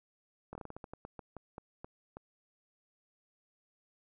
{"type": "slowing click train", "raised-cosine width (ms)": 1, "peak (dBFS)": -30, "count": 15, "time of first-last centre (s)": [0.53, 2.17], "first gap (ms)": 22, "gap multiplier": 1.23, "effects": []}